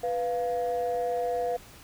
sine tone pair together, 493.9 / 698.5 Hz, B4 / F5, 0 / 0 cents, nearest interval tritone, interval 600 cents, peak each -27 / -28 dBFS, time 0.03-1.57 s, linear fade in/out 10 ms, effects tanh soft clip ceiling -21 dBFS + pink hiss -50 dBFS RMS until 1.83 s

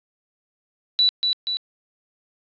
sine tone with echo, 3951 Hz, B7, in tune, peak -14 dBFS, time 0.99-1.09 s, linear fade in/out 0 ms, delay 240 ms, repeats 2, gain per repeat -4 dB, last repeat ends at 1.57 s, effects resampled to 11025 Hz + 9-bit

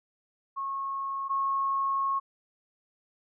sine tone pair in turn, 1092 / 1092 Hz, C#6 / C#6, -26 / -26 cents, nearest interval unison, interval 0 cents, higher neither, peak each -30 / -25 dBFS, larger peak second, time 0.56-1.29 / 1.29-2.2 s, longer second, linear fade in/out 20 ms, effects none

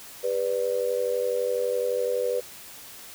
sine tone with amplitude modulation, 493.9 Hz, B4, in tune, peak -19 dBFS, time 0.23-2.41 s, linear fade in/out 20 ms, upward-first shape sine, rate 92 Hz, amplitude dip 90%, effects white hiss -44 dBFS RMS until 3.14 s

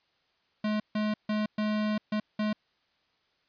square tone bursts at uneven times, 212.7 Hz, G#3, 42 cents sharp, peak -27 dBFS, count 6, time 0.64-0.8 / 0.95-1.14 / 1.29-1.46 / 1.58-1.98 / 2.12-2.2 / 2.39-2.53 s, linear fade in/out 5 ms, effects white hiss -71 dBFS RMS until 3.48 s + resampled to 11025 Hz

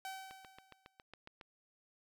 sawtooth tone with exponential decay, 766 Hz, G5, 40 cents flat, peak -37 dBFS, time 0.05-1.02 s, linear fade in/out 1 ms, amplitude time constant 210 ms
click train, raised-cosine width 0.3 ms, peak -35 dBFS, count 9, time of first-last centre 0.31-1.412 s, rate 7.26 Hz
effects none

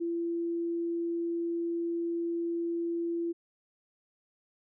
sine tone, 338.7 Hz, E4, 47 cents sharp, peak -29 dBFS, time 0-3.33 s, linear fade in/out 20 ms, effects none

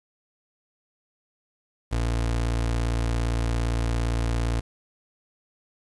30% pulse tone, 57.5 Hz, A#1, 23 cents flat, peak -20 dBFS, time 1.91-4.61 s, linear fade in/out 20 ms, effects resampled to 24000 Hz + 8-bit

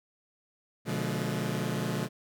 sawtooth chord, B diminished seventh, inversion none, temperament just, 123.47 / 148.16 / 177.8 / 213.4 Hz, B2 / D3 / F3 / Ab3, 0 / +16 / +31 / +47 cents, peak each -31 dBFS, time 0.85-2.09 s, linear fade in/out 50 ms, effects none

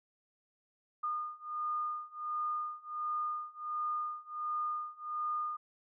sine beating tone pair, 1219 / 1220.4 Hz, D#6 / D#6, -36 / -34 cents, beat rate 1.4 Hz, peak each -38 / -37 dBFS, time 1.03-5.57 s, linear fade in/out 10 ms, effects none

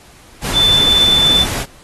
sine tone in noise, 3520 Hz, A7, in tune, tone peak -9 dBFS, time 0.53-1.46 s, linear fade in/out 50 ms, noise pink, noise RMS -21 dBFS, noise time 0.41-1.66 s, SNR +9 dB, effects pink hiss -44 dBFS RMS until 1.83 s + AAC 32 kbps

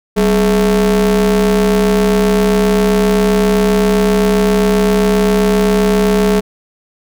square ring-modulated tone, 113.6 Hz, A#2, 44 cents flat, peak -7 dBFS, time 0.16-6.41 s, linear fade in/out 20 ms, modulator 307 Hz, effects none

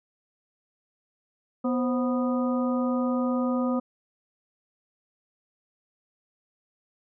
harmonic tone with a mistuned harmonic, 246.9 Hz, B3, in tune, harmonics 1 / 2 / 3 / 4 / 5, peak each -24 / -30 / -38 / -39 / -35 dBFS, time 1.64-3.8 s, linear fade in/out 10 ms, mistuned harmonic 2, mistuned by +100 cents, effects none

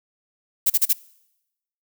violet noise bursts, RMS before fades -17 dBFS, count 4, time 0.66-0.932 s, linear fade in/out 10 ms, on 41 ms, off 36 ms, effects noise-tail reverb RT60 0.9 s tail -23 dB re dry

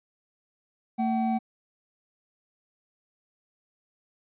triangle tone pair together, 225.8 / 759.5 Hz, A3 / F#5, +45 / +45 cents, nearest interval octave + major sixth, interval 2100 cents, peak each -23 / -26 dBFS, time 0.98-1.39 s, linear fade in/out 20 ms, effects resampled to 8000 Hz

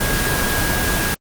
sine tone in noise, 1638 Hz, G#6, 24 cents flat, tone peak -23 dBFS, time 0-1.15 s, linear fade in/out 10 ms, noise pink, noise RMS -19 dBFS, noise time 0-1.15 s, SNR -7 dB, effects Opus 24 kbps

